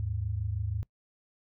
sine tone pair together, 77.78 / 104.04 Hz, D#2 / G#2, 0 / +4 cents, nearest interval perfect fourth, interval 504 cents, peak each -34 / -31 dBFS, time 0-0.83 s, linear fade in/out 0 ms, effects noise-tail reverb RT60 0.1 s tail -23 dB re dry

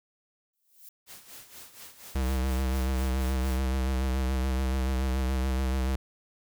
violet noise with exponential growth, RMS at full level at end -45 dBFS, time 0.53-0.89 s, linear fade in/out 5 ms, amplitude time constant 78 ms
white noise with tremolo, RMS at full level -45 dBFS, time 1.06-3.62 s, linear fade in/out 50 ms, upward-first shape sine, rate 4.2 Hz, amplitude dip 70%
square tone with vibrato, 65.2 Hz, C2, 5 cents flat, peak -26 dBFS, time 2.15-5.96 s, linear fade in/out 5 ms, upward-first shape sine, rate 7 Hz, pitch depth 42 cents each way
effects none

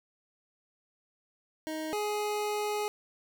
25% pulse tone pair in turn, 313.5 / 418.5 Hz, D#4 / G#4, +13 / +13 cents, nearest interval perfect fourth, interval 500 cents, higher second, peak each -30 / -26 dBFS, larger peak second, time 1.67-1.93 / 1.93-2.88 s, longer second, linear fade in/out 0 ms, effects none

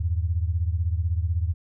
sine beating tone pair, 81.1 / 97.1 Hz, E2 / G2, -28 / -16 cents, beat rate 16 Hz, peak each -23 / -27 dBFS, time 0-1.54 s, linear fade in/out 10 ms, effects none

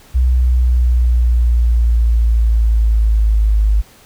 sine linear sweep, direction down, 63.1 to 51.91 Hz, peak -9 dBFS, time 0.14-3.82 s, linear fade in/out 20 ms, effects pink hiss -45 dBFS RMS until 4.05 s

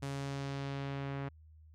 sawtooth tone with low-pass filter sweep, 138.59 Hz, C#3, in tune, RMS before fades -39 dBFS, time 0.02-1.29 s, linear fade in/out 10 ms, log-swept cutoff 9500 to 2000 Hz, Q 1, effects added 78 Hz sine -55 dBFS peak until 1.74 s

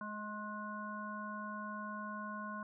harmonic tone with a mistuned harmonic, 210 Hz, G#3, 19 cents sharp, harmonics 1 / 3 / 5 / 7, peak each -45 / -51 / -44 / -47 dBFS, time 0.01-2.63 s, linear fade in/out 2 ms, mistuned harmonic 5, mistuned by +18 cents, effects none

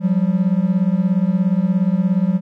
triangle beating tone pair, 176.8 / 193.8 Hz, F3 / G3, +22 / -20 cents, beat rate 17 Hz, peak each -15 dBFS, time 0-2.41 s, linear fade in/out 50 ms, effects none

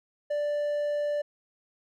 triangle tone, 587.3 Hz, D5, in tune, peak -24 dBFS, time 0.3-1.22 s, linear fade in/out 10 ms, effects none

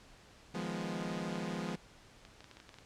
sawtooth chord, F half-diminished seventh, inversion third, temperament equal, 155.56 / 174.61 / 207.7 / 246.9 Hz, Eb3 / F3 / Ab3 / Cb4, 0 / 0 / 0 / 0 cents, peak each -42 / -36 / -37 / -40 dBFS, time 0.54-1.76 s, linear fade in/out 10 ms
clicks, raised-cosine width 0.2 ms, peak -34 dBFS, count 9, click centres 2.251 / 2.406 / 2.443 / 2.513 / 2.57 / 2.601 / 2.692 / 2.742 / 2.786 s
effects pink hiss -59 dBFS RMS until 2.85 s + low-pass 7000 Hz 12 dB/octave

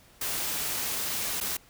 white noise with dropouts, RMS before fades -31 dBFS, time 0.21-1.57 s, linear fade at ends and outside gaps 5 ms, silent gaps 1.403-1.41 s, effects pink hiss -57 dBFS RMS until 1.69 s

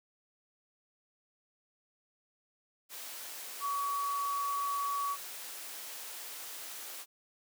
sine tone in noise, 1131 Hz, C#6, 34 cents sharp, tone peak -31 dBFS, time 3.6-5.17 s, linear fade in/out 50 ms, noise white, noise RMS -44 dBFS, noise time 2.89-7.06 s, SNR +10 dB, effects high-pass 400 Hz 12 dB/octave

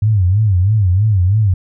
sine tone with vibrato, 99 Hz, G2, 18 cents sharp, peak -9 dBFS, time 0.02-1.54 s, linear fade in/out 5 ms, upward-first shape sine, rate 3.1 Hz, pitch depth 190 cents each way, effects none

